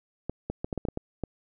clicks, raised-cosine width 2 ms, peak -17 dBFS, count 9, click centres 0.296 / 0.5 / 0.645 / 0.728 / 0.777 / 0.852 / 0.886 / 0.974 / 1.237 s, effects none

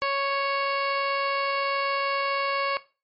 harmonic tone, 554.4 Hz, C#5, in tune, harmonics 1 / 2 / 3 / 4 / 5 / 6 / 7 / 8 / 9, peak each -29 / -26 / -34 / -32 / -34 / -45 / -45 / -36 / -46 dBFS, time 0.02-2.77 s, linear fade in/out 0 ms, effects noise-tail reverb RT60 0.3 s tail -17 dB re dry + MP3 32 kbps

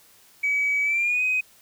sine tone with pitch glide, 2278 to 2513 Hz, C#7 to D#7, +47 to +17 cents, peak -19 dBFS, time 0.43-1.41 s, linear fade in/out 10 ms, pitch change +170 cents, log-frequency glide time 0.83-1.23 s, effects tanh soft clip ceiling -16 dBFS + white hiss -55 dBFS RMS until 1.61 s

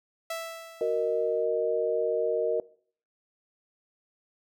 sawtooth tone with exponential decay, 659.3 Hz, E5, in tune, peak -26 dBFS, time 0.3-1.45 s, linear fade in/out 5 ms, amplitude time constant 250 ms
sine chord, D# minor, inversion first, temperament equal, 370 / 466.2 / 622.3 Hz, F#4 / A#4 / D#5, 0 / 0 / 0 cents, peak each -32 / -26 / -29 dBFS, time 0.81-2.6 s, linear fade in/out 2 ms
effects noise-tail reverb RT60 0.5 s tail -21 dB re dry

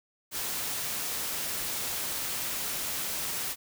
white noise, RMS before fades -33 dBFS, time 0.31-3.56 s, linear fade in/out 50 ms, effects none

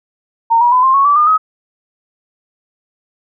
sine tone with pitch steps, 918 / 961.4 / 1006.9 / 1054.5 / 1104.4 / 1156.6 / 1211.3 / 1268.6 Hz, A#5 / B5 / B5 / C6 / C#6 / D6 / D#6 / D#6, -27 / -47 / +33 / +13 / -7 / -27 / -47 / +33 cents, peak -7 dBFS, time 0.5-1.38 s, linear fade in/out 20 ms, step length 110 ms, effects none

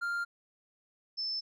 triangle / sine tone pair in turn, 1396.9 / 5274 Hz, F6 / E8, 0 / 0 cents, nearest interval octave + major seventh, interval 2300 cents, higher second, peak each -29 / -32 dBFS, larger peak first, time 0.01-0.25 / 1.17-1.41 s, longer neither, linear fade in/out 20 ms, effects none

